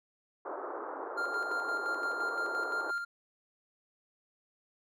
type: band-pass noise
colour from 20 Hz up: pink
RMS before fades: -40 dBFS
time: 0.45-2.91 s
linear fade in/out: 5 ms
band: 330 to 1400 Hz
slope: 48 dB/octave
type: tone with tremolo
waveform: triangle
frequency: 1396.9 Hz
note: F6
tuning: in tune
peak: -29 dBFS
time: 1.17-3.05 s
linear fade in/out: 10 ms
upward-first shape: square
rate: 5.8 Hz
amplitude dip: 40%
effects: none